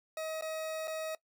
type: tone with dropouts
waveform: 40% pulse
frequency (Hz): 634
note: D#5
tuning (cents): +32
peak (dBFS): -35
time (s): 0.17-1.15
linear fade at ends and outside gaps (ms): 2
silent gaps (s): 0.411-0.422 / 0.874-0.878
effects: noise-tail reverb RT60 0.1 s tail -20 dB re dry